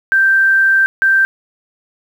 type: tone bursts at uneven times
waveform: sine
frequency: 1568 Hz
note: G6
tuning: in tune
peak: -8 dBFS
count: 2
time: 0.12-0.86 / 1.02-1.25 s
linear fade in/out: 0 ms
effects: 7-bit